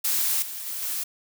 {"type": "noise with level steps", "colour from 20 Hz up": "blue", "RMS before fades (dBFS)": [-24, -35, -32, -29], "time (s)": [0.04, 1.04], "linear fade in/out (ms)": 10, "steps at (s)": [0.42, 0.66, 0.82], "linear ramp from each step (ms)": 5, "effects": []}